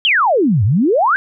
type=exponential two-way sweep; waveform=sine; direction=down then up; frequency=3322 to 92.3 to 1645 Hz; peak=-10 dBFS; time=0.05-1.16 s; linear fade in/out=0 ms; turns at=0.64 s; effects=none